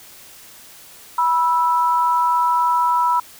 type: tone pair together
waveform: sine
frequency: 978.1 / 1318.5 Hz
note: B5 / E6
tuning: -17 / 0 cents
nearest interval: perfect fourth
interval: 517 cents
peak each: -15 / -21 dBFS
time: 1.18-3.2 s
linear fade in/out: 5 ms
effects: white hiss -43 dBFS RMS until 3.39 s